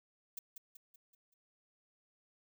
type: noise with echo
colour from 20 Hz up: violet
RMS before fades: -42 dBFS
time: 0.37-0.39 s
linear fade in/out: 5 ms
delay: 190 ms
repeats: 5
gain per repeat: -6 dB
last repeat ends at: 1.34 s
effects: none